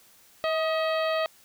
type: harmonic tone with a mistuned harmonic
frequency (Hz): 640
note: D#5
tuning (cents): +49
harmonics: 1 / 2 / 3 / 4 / 5 / 6 / 7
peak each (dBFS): -25 / -31 / -35 / -37 / -39 / -41 / -42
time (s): 0.44-1.26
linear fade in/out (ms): 0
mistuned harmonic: 2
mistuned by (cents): -42
effects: white hiss -57 dBFS RMS until 1.44 s